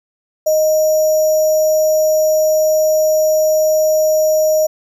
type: tone with sample-and-hold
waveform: sine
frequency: 621 Hz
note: D#5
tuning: 3 cents flat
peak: -10 dBFS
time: 0.46-4.67 s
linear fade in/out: 10 ms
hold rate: 6300 Hz
effects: none